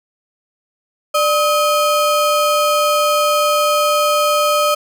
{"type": "ring-modulated tone", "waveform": "square", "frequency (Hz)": 932.3, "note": "A#5", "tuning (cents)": 0, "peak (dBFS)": -10, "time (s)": [1.14, 4.75], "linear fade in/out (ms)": 10, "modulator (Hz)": 339, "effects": []}